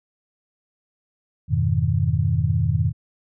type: chord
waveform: sine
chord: F half-diminished seventh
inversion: none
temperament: equal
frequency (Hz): 87.31 / 103.83 / 123.47 / 155.56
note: F2 / Ab2 / Cb3 / Eb3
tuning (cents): 0 / 0 / 0 / 0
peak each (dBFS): -23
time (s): 1.48-2.93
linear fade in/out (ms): 50
effects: none